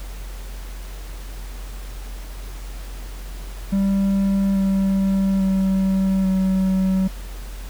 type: tone with pitch steps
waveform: triangle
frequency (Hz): 196 / 193.75 / 191.52 / 189.32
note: G3 / G3 / G3 / F#3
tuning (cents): 0 / -20 / -40 / +40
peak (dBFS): -14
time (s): 3.72-7.08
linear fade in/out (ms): 10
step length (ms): 840
effects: added 45 Hz sine -30 dBFS peak until 7.69 s + pink hiss -42 dBFS RMS until 7.69 s